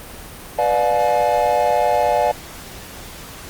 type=chord; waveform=triangle; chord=B diminished seventh; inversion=none; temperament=just; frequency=493.9 / 592.7 / 711.2 / 853.4 Hz; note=B4 / D5 / F5 / Ab5; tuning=0 / +16 / +31 / +47 cents; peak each=-21 / -17 / -17 / -18 dBFS; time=0.58-2.32 s; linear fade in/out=10 ms; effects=pink hiss -36 dBFS RMS until 3.49 s + Opus 32 kbps